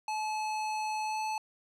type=tone with pitch glide; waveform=square; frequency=861 to 867.5 Hz; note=A5 to A5; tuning=-38 to -25 cents; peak=-32 dBFS; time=0.08-1.38 s; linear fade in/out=2 ms; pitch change=+13 cents; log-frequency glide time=1.04-1.19 s; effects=low-pass 8000 Hz 12 dB/octave